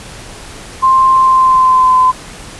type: tone with pitch glide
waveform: sine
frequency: 1051 to 1022.3 Hz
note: C6 to C6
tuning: +7 to -41 cents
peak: -5 dBFS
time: 0.82-2.12 s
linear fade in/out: 20 ms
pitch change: -48 cents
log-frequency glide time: 1.16-1.96 s
effects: pink hiss -31 dBFS RMS until 2.59 s + resampled to 24000 Hz